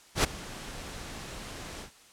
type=noise with ADSR envelope; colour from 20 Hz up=pink; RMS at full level=-21 dBFS; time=0.15-1.91 s; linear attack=91 ms; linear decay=10 ms; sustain=-20 dB; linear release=97 ms; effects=white hiss -56 dBFS RMS until 2.12 s + low-pass 9000 Hz 12 dB/octave